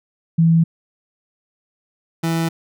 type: tone pair in turn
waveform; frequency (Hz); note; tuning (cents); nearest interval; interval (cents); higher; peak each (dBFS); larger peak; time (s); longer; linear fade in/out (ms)
sine / 30% pulse; 164.81 / 164.81; E3 / E3; 0 / 0; unison; 0; neither; -10 / -15; first; 0.38-0.64 / 2.23-2.49; neither; 10
effects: none